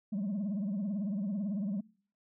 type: tone with vibrato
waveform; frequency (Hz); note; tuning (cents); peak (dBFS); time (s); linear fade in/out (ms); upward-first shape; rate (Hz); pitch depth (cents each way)
sine; 200; G3; +35; -29; 0.12-1.81; 10; triangle; 18; 190
effects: noise-tail reverb RT60 0.5 s tail -25 dB re dry + tanh soft clip ceiling -30 dBFS